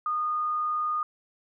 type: tone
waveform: sine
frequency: 1227 Hz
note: D#6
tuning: 25 cents flat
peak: -25 dBFS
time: 0.06-1.03 s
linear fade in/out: 2 ms
effects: none